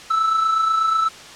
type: tone with amplitude modulation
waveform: triangle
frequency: 1315 Hz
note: E6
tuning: 5 cents flat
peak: -12 dBFS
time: 0.1-1.09 s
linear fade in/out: 10 ms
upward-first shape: sine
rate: 28.2 Hz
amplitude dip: 45%
effects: white hiss -39 dBFS RMS until 1.35 s + low-pass 6000 Hz 12 dB/octave